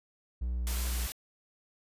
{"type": "tone with vibrato", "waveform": "triangle", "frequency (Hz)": 60.3, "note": "B1", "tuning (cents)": -41, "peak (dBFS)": -28, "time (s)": [0.41, 1.07], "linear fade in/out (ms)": 10, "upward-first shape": "triangle", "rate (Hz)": 2.6, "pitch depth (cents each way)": 23}
{"type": "noise", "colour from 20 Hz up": "white", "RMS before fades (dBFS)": -38, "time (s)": [0.67, 1.12], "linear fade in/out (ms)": 0}
{"effects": ["resampled to 32000 Hz"]}